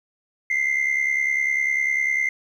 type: tone pair together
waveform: sine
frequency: 2030 / 2100 Hz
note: B6 / C7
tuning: +47 / +6 cents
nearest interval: minor second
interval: 59 cents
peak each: -22 / -19 dBFS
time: 0.5-2.29 s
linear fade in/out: 5 ms
effects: tanh soft clip ceiling -16 dBFS + 9-bit